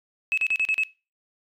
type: tone bursts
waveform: sine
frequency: 2586 Hz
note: E7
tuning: 34 cents flat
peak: -19 dBFS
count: 6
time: 0.32-0.835 s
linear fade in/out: 0 ms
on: 55 ms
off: 37 ms
effects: noise-tail reverb RT60 0.3 s tail -21 dB re dry + tanh soft clip ceiling -15 dBFS